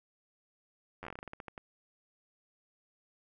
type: slowing click train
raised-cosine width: 0.5 ms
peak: -28 dBFS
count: 15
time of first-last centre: 1.03-1.578 s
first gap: 10 ms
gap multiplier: 1.19
effects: none